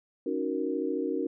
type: chord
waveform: sine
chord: D# minor seventh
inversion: third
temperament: equal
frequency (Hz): 277.2 / 311.1 / 370 / 466.2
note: C#4 / D#4 / F#4 / A#4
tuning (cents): 0 / 0 / 0 / 0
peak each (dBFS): -33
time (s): 0.26-1.27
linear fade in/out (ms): 5
effects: none